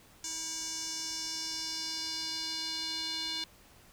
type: tone with band-pass filter sweep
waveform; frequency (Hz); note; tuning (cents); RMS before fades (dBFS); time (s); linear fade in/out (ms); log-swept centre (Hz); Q
square; 321.9; E4; -41; -37; 0.24-3.44; 2; 6500 to 4000; 4.1
effects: pink hiss -59 dBFS RMS until 3.92 s